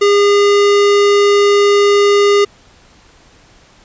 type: tone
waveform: square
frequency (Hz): 406.5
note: G#4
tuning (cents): -37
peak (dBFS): -8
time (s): 0.01-2.45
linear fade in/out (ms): 10
effects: pink hiss -46 dBFS RMS until 3.84 s + resampled to 16000 Hz